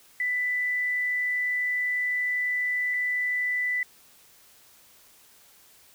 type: tone pair in turn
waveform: sine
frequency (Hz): 1987 / 1987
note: B6 / B6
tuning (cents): +10 / +10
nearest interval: unison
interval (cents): 0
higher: neither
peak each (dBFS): -24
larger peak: neither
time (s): 0.2-2.94 / 2.94-3.83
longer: first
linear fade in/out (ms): 2
effects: white hiss -56 dBFS RMS until 5.94 s